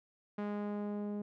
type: tone with low-pass filter sweep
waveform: sawtooth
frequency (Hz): 206.5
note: G#3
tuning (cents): -10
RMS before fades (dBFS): -38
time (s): 0.38-1.22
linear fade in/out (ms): 5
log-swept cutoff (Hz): 1700 to 480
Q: 0.7
effects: none